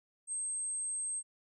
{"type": "tone", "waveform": "sine", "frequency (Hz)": 8372, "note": "C9", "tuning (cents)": 0, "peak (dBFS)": -34, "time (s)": [0.27, 1.23], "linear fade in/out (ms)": 50, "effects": []}